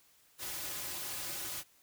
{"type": "noise with comb filter", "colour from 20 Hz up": "white", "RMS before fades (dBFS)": -40, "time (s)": [0.38, 1.64], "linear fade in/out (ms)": 50, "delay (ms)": 4.4, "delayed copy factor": -0.65, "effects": ["white hiss -66 dBFS RMS until 1.82 s"]}